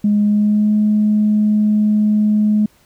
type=tone with pitch glide; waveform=sine; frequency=207.5 to 211.5 Hz; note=G#3 to G#3; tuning=-1 to +32 cents; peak=-10 dBFS; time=0.04-2.66 s; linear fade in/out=5 ms; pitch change=+33 cents; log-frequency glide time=0.23-0.72 s; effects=tanh soft clip ceiling -6 dBFS + pink hiss -54 dBFS RMS until 2.85 s